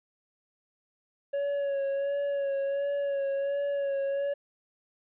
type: tone with vibrato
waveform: triangle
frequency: 559 Hz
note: C#5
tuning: 14 cents sharp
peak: -25 dBFS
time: 1.33-4.34 s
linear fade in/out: 10 ms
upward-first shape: sine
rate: 1.4 Hz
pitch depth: 28 cents each way
effects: resampled to 8000 Hz + 11-bit